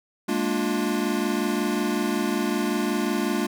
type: chord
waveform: square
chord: Bb dominant seventh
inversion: third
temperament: equal with one note detuned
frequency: 207.7 / 233.1 / 293.7 / 353.3 Hz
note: Ab3 / Bb3 / D4 / F4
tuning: 0 / 0 / 0 / +20 cents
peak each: -29 dBFS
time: 0.28-3.47 s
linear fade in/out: 10 ms
effects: none